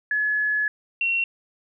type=tone pair in turn; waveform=sine; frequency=1703 / 2731 Hz; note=G#6 / F7; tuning=+43 / -39 cents; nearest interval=minor sixth; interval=818 cents; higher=second; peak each=-20 dBFS; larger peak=neither; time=0.11-0.68 / 1.01-1.24 s; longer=first; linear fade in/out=2 ms; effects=none